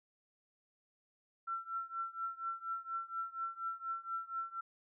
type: tone with tremolo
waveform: sine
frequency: 1349 Hz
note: E6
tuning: 40 cents sharp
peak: -34 dBFS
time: 1.47-4.61 s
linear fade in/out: 10 ms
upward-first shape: triangle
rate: 4.2 Hz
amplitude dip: 95%
effects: none